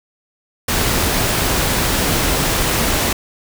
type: noise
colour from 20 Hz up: pink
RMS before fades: -17 dBFS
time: 0.68-3.13 s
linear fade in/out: 5 ms
effects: none